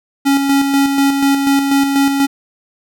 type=tone with tremolo; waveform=square; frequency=277.2 Hz; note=C#4; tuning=in tune; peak=-10 dBFS; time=0.25-2.27 s; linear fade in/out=20 ms; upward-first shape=square; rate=4.1 Hz; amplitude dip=40%; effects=none